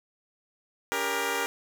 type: tone cluster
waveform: 10% pulse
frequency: 284.5 / 398.2 / 471.4 Hz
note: C#4 / G4 / A#4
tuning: +45 / +27 / +19 cents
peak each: -28 / -23 / -21 dBFS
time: 0.92-1.46 s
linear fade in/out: 0 ms
effects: none